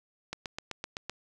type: click train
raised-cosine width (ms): 0.2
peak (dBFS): -18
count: 7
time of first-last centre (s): 0.33-1.096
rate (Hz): 7.83
effects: none